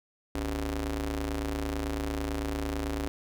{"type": "ring-modulated tone", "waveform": "sawtooth", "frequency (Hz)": 107, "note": "A2", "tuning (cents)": -48, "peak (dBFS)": -23, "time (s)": [0.35, 3.08], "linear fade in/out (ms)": 0, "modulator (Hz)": 175, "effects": []}